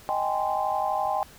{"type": "chord", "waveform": "sine", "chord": "Ab major seventh", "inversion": "second", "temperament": "just", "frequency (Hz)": [623, 778.7, 830.6, 1038.3], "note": ["Eb5", "G5", "Ab5", "C6"], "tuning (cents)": [2, -12, 0, -14], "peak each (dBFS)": [-31, -27, -29, -31], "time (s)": [0.09, 1.23], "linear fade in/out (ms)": 0, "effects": ["pink hiss -50 dBFS RMS until 1.38 s"]}